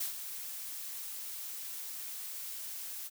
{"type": "noise with ADSR envelope", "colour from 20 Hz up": "blue", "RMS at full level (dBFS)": -34, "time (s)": [0, 3.1], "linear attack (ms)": 8, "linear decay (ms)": 120, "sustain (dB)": -8, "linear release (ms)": 37, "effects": []}